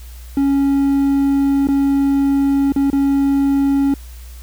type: tone with dropouts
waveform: triangle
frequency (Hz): 277.2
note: C#4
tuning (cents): 0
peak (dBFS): -10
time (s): 0.37-3.94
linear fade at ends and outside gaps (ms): 2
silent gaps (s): 1.672-1.686 / 2.722-2.761 / 2.902-2.93
effects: added 60 Hz sine -32 dBFS peak until 4.42 s + white hiss -45 dBFS RMS until 4.42 s